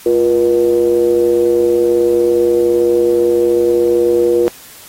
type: ring-modulated tone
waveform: triangle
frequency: 65 Hz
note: C2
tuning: 11 cents flat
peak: -4 dBFS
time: 0.06-4.48 s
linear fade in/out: 0 ms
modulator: 416 Hz
effects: white hiss -38 dBFS RMS until 4.88 s + AAC 48 kbps